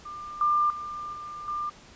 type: tone with level steps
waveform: sine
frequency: 1195 Hz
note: D6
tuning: 30 cents sharp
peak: -36 / -20 / -33 / -36 / -28 dBFS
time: 0.05-1.7 s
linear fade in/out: 10 ms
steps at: 0.41 / 0.7 / 1.13 / 1.48 s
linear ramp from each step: 2 ms
effects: pink hiss -51 dBFS RMS until 1.95 s + resampled to 16000 Hz